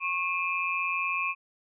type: tone cluster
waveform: sine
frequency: 1093 / 2409 / 2585 Hz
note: C#6 / D7 / E7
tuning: -25 / +43 / -34 cents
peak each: -31 dBFS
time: 0-1.35 s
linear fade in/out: 50 ms
effects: none